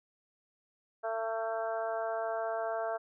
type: harmonic tone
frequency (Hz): 224.3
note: A3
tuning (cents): +34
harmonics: 2 / 3 / 4 / 5 / 6 / 7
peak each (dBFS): -40 / -33 / -42 / -45 / -43 / -45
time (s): 1.03-2.98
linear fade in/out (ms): 20
effects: none